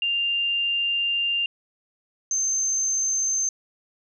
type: tone pair in turn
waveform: sine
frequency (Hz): 2794 / 6272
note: F7 / G8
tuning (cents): 0 / 0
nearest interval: octave + major second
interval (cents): 1400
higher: second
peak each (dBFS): -21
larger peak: neither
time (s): 0.02-1.46 / 2.31-3.49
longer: first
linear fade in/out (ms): 2
effects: none